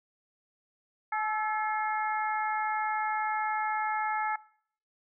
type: harmonic tone with a mistuned harmonic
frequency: 429.1 Hz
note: A4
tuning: 43 cents flat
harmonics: 2 / 3 / 4 / 5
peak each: -30 / -34 / -36 / -38 dBFS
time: 1.12-4.36 s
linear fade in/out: 5 ms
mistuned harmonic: 3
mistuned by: +39 cents
effects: noise-tail reverb RT60 0.6 s tail -22 dB re dry